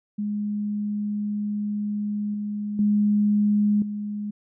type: tone with level steps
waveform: sine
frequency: 207.7 Hz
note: G#3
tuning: in tune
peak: -24 / -26 / -17 / -27 dBFS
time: 0.18-4.31 s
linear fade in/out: 10 ms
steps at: 2.34 / 2.79 / 3.82 s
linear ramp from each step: 2 ms
effects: none